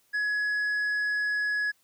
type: tone with tanh clipping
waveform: sine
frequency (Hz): 1684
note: G#6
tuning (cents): +24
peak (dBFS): -26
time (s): 0.13-1.72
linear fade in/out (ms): 20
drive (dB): 4
effects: white hiss -67 dBFS RMS until 1.83 s